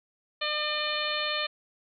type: harmonic tone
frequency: 602 Hz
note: D5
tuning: 43 cents sharp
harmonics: 1 / 2 / 3 / 4 / 5 / 6 / 7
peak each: -35 / -35 / -35 / -35 / -35 / -35 / -35 dBFS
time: 0.41-1.47 s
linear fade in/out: 10 ms
type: click train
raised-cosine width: 0.5 ms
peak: -38 dBFS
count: 19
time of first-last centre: 0.72-1.262 s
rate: 33.2 Hz
effects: none